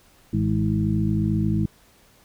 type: harmonic tone with a mistuned harmonic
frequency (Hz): 53.7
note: A1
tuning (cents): -41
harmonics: 1 / 2 / 3 / 4 / 6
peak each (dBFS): -31 / -24 / -25 / -24 / -28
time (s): 0.33-1.66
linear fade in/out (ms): 5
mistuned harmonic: 4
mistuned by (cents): -43
effects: pink hiss -56 dBFS RMS until 2.24 s